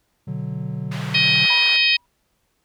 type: chord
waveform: triangle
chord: B minor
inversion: none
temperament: equal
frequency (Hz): 123.47 / 146.83 / 185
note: B2 / D3 / F#3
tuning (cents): 0 / 0 / 0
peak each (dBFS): -28 / -26 / -28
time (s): 0.27-1.46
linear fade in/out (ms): 10
type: band-pass noise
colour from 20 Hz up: white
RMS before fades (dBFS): -35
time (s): 0.91-1.77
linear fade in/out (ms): 10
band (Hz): 560 to 2400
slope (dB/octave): 12
type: harmonic tone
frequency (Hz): 629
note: D#5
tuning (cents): +19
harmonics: 3 / 4 / 5 / 6 / 7 / 8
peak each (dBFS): -26 / -17 / -21 / -23 / -24 / -24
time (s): 1.14-1.97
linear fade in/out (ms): 10
type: tone with exponential decay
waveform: sine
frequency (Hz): 970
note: B5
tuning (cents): -31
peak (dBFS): -23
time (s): 1.5-2.06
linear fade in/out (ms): 2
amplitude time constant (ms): 120
effects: pink hiss -68 dBFS RMS until 2.64 s